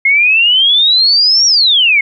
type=exponential two-way sweep; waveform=sine; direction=up then down; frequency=2133 to 5700 to 2133 Hz; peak=-6 dBFS; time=0.05-2.01 s; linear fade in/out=5 ms; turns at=1.46 s; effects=none